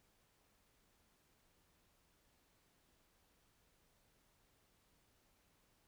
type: silence
effects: pink hiss -75 dBFS RMS until 5.87 s